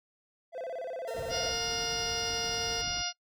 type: tone with vibrato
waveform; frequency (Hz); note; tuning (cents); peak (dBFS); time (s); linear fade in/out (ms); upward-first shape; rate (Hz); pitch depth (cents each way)
triangle; 587.3; D5; 0; -33; 0.52-1.54; 50; square; 17; 230
type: tone with tremolo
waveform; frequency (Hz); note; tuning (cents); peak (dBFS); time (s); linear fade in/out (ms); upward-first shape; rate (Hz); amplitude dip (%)
40% pulse; 457.2; A#4; -34; -36; 1.07-2.82; 10; triangle; 11; 25
type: noise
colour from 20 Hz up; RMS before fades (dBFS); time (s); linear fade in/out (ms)
brown; -41; 1.14-3.03; 20
type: harmonic tone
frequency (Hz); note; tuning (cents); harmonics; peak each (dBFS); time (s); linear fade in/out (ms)
708; F5; +23; 1 / 2 / 3 / 4 / 5 / 6 / 7 / 8; -40 / -40 / -43 / -38 / -42 / -43 / -37 / -37; 1.29-3.13; 50
effects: noise-tail reverb RT60 0.1 s tail -23 dB re dry + high-pass 60 Hz 12 dB/octave